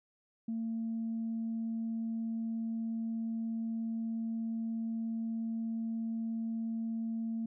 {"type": "tone", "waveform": "sine", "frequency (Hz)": 226.4, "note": "A3", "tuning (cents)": 50, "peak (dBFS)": -32, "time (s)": [0.48, 7.46], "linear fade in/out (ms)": 5, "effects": ["tanh soft clip ceiling -29 dBFS"]}